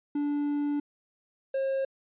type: tone pair in turn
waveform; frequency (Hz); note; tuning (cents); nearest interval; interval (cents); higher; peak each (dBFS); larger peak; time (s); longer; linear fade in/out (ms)
triangle; 290.6 / 537.9; D4 / C5; -18 / +48; major seventh; 1066; second; -24; neither; 0.15-0.8 / 1.54-1.85; first; 5
effects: resampled to 8000 Hz